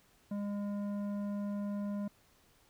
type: tone with tanh clipping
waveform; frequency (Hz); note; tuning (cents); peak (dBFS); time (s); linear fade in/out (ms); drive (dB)
triangle; 203.5; G#3; -35; -36; 0.31-2.08; 5; 15
effects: pink hiss -67 dBFS RMS until 2.69 s